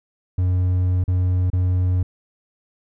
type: tone with dropouts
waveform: triangle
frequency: 91 Hz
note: F#2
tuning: 28 cents flat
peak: -14 dBFS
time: 0.38-2.03 s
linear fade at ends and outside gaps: 5 ms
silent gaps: 1.04-1.079 / 1.502-1.531 s
effects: none